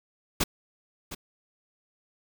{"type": "noise with echo", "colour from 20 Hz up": "pink", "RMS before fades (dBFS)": -24, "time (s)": [0.4, 0.44], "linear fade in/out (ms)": 10, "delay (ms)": 710, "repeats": 1, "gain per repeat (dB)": -13, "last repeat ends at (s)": 1.15, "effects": []}